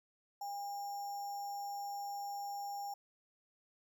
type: tone with sample-and-hold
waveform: sine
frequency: 807 Hz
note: G#5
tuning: 50 cents flat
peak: -39 dBFS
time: 0.41-2.94 s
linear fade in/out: 5 ms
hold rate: 6300 Hz
effects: none